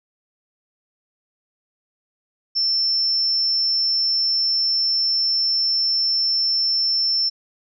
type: tone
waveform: sine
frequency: 5360 Hz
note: E8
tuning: 28 cents sharp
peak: -17 dBFS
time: 2.55-7.3 s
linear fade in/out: 20 ms
effects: none